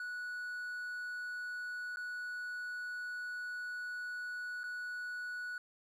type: tone with dropouts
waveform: triangle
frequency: 1471 Hz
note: F#6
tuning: 11 cents flat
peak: -37 dBFS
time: 0-5.58 s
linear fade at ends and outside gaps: 2 ms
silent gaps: 1.96-1.97 / 4.634-4.639 s
effects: none